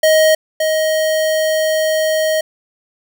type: tone pair in turn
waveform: square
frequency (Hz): 628 / 628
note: D#5 / D#5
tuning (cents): +16 / +16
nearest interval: unison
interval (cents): 0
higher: neither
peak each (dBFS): -9 / -14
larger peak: first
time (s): 0.03-0.35 / 0.6-2.41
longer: second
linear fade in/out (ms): 5
effects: none